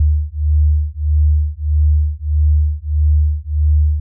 sine beating tone pair, 74.6 / 76.2 Hz, D2 / D#2, +28 / -36 cents, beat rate 1.6 Hz, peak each -14 dBFS, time 0-4 s, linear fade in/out 5 ms, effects none

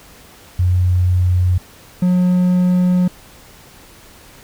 sine / triangle tone pair in turn, 90.3 / 180.5 Hz, F#2 / F#3, -42 / -43 cents, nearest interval octave, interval 1199 cents, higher second, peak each -11 / -9 dBFS, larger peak second, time 0.59-1.58 / 2.02-3.08 s, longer second, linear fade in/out 5 ms, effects pink hiss -43 dBFS RMS until 4.43 s

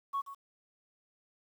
sine tone with echo, 1108.7 Hz, C#6, in tune, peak -29 dBFS, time 0.13-0.22 s, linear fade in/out 20 ms, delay 130 ms, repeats 1, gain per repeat -13 dB, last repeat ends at 0.35 s, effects tanh soft clip ceiling -27 dBFS + 10-bit

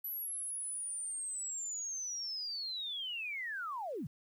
sine linear sweep, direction down, 11900 to 110 Hz, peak -37 dBFS, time 0.04-4.07 s, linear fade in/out 5 ms, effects 11-bit

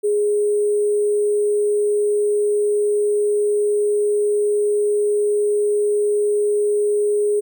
sine tone with sample-and-hold, 415.3 Hz, G#4, in tune, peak -15 dBFS, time 0.03-7.41 s, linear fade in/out 20 ms, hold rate 8820 Hz, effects none

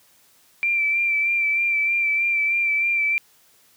sine tone with vibrato, 2349 Hz, D7, in tune, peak -18 dBFS, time 0.63-3.18 s, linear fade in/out 0 ms, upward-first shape sine, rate 3.2 Hz, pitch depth 29 cents each way, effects white hiss -57 dBFS RMS until 3.76 s + high-pass 60 Hz 12 dB/octave

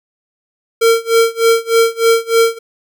square tone with tremolo, 457.3 Hz, A#4, 33 cents flat, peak -7 dBFS, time 0.81-2.59 s, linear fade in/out 10 ms, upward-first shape sine, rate 3.3 Hz, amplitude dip 95%, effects none

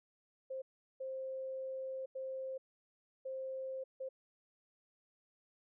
sine tone bursts at uneven times, 527 Hz, C5, 12 cents sharp, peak -39 dBFS, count 5, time 0.5-0.62 / 1-2.06 / 2.15-2.58 / 3.25-3.84 / 4-4.09 s, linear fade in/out 10 ms, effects none

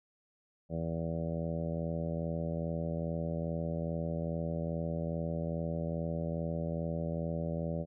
harmonic tone, 82.41 Hz, E2, in tune, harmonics 1 / 2 / 3 / 4 / 5 / 6 / 7 / 8 / 9, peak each -41 / -35 / -43 / -46 / -46 / -44 / -40 / -50 / -54 dBFS, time 0.69-7.86 s, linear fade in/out 50 ms, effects none

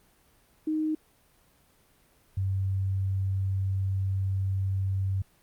sine tone pair in turn, 311.1 / 96.25 Hz, D#4 / G2, 0 / -31 cents, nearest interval octave + minor sixth, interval 2031 cents, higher first, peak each -25 dBFS, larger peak neither, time 0.67-0.95 / 2.37-5.22 s, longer second, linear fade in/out 5 ms, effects pink hiss -63 dBFS RMS until 5.42 s + Opus 32 kbps

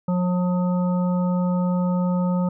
harmonic tone, 179.7 Hz, F3, 50 cents sharp, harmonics 1 / 3 / 5 / 7, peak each -19 / -29 / -33 / -36 dBFS, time 0.08-2.49 s, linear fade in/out 5 ms, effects none

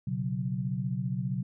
sine chord, B suspended second, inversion none, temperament equal, 123.47 / 138.59 / 185 Hz, B2 / C#3 / F#3, 0 / 0 / 0 cents, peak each -33 dBFS, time 0.07-1.43 s, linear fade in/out 5 ms, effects none

